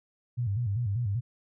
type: tone with vibrato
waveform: sine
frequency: 110 Hz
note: A2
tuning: in tune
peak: -26 dBFS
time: 0.37-1.21 s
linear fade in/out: 20 ms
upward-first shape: square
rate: 5.1 Hz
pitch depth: 170 cents each way
effects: none